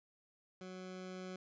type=tone with level ramp; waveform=20% pulse; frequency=185 Hz; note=F#3; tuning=in tune; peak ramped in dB=-42 to -39 dBFS; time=0.61-1.36 s; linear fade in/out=2 ms; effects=resampled to 16000 Hz